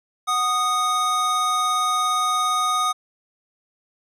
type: tone pair together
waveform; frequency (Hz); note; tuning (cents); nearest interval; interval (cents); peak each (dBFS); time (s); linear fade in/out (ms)
square; 740 / 1239.1; F#5 / D#6; 0 / -8; major sixth; 892; -29 / -20; 0.27-2.93; 20
effects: low-pass 11000 Hz 12 dB/octave